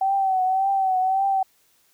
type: tone with vibrato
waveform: sine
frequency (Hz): 764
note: G5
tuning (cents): -45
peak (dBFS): -18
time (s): 0.01-1.43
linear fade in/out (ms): 5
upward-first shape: triangle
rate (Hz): 1.8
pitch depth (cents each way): 59
effects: white hiss -62 dBFS RMS until 1.93 s